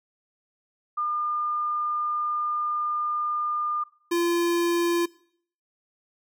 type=tone pair in turn; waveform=sine / square; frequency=1207 / 343.3 Hz; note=D6 / F4; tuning=+47 / -30 cents; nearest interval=octave + minor seventh; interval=2177 cents; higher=first; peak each=-24 / -22 dBFS; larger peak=second; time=0.97-3.84 / 4.11-5.06 s; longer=first; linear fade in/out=10 ms; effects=noise-tail reverb RT60 0.6 s tail -21 dB re dry